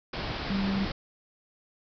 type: low-pass noise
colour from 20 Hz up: pink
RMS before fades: -34 dBFS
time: 0.13-0.92 s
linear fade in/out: 5 ms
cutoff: 5200 Hz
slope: 96 dB/octave
type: tone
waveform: sine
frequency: 196 Hz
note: G3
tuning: in tune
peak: -26 dBFS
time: 0.5-0.85 s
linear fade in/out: 2 ms
effects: none